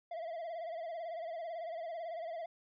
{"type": "tone with vibrato", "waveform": "triangle", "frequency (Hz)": 667, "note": "E5", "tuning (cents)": 20, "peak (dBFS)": -37, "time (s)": [0.11, 2.46], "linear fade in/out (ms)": 5, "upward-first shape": "sine", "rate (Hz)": 18, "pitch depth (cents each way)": 81, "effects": ["resampled to 11025 Hz"]}